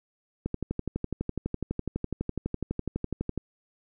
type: click train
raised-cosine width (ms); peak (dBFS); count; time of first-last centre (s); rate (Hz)
3; -16; 36; 0.46-3.377; 12
effects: none